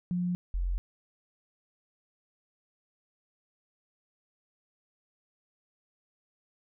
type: tone pair in turn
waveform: sine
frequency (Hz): 177.8 / 44.45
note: F3 / F1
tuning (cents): +31 / +31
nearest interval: 2 octaves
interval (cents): 2400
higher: first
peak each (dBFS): -27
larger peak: neither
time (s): 0.11-0.35 / 0.54-0.78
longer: neither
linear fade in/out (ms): 0
effects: none